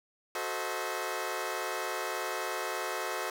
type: chord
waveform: 15% pulse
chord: F# diminished seventh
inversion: none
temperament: equal with one note detuned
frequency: 370 / 440 / 523.3 / 638.3 Hz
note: F#4 / A4 / C5 / Eb5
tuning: 0 / 0 / 0 / +44 cents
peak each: -32 dBFS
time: 0.35-3.3 s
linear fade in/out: 2 ms
effects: none